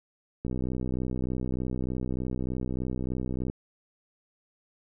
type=click train; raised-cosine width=3 ms; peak=-19 dBFS; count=194; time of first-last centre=0.45-3.499 s; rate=63.3 Hz; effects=none